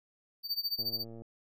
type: tone with tremolo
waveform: square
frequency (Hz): 4600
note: D8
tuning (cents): -37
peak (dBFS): -29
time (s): 0.43-1.05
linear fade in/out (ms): 50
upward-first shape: sine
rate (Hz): 14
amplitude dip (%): 90
type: click train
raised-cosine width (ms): 2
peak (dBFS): -35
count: 50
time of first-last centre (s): 0.79-1.22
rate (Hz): 114
effects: none